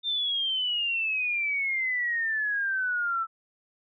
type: exponential sweep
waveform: sine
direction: down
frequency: 3622 to 1318.5 Hz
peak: -25 dBFS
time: 0.03-3.27 s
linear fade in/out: 50 ms
effects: none